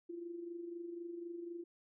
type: tone with amplitude modulation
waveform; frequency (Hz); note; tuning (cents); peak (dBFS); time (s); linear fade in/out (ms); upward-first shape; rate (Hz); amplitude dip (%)
sine; 343.2; F4; -30; -40; 0.09-1.64; 10; sine; 24; 55
effects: none